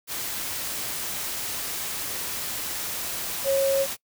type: tone in noise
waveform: sine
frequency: 546 Hz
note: C#5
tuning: 26 cents flat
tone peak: -19 dBFS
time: 3.44-3.87 s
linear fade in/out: 50 ms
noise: white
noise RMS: -31 dBFS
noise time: 0.07-3.97 s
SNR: +9 dB
effects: noise-tail reverb RT60 0.1 s tail -23 dB re dry